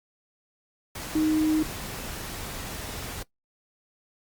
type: tone in noise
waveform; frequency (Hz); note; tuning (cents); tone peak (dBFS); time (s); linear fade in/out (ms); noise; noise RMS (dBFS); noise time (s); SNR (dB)
sine; 311.1; D#4; 0; -20; 1.15-1.63; 5; pink; -36; 0.95-3.23; +13
effects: noise-tail reverb RT60 0.1 s tail -19 dB re dry + Opus 48 kbps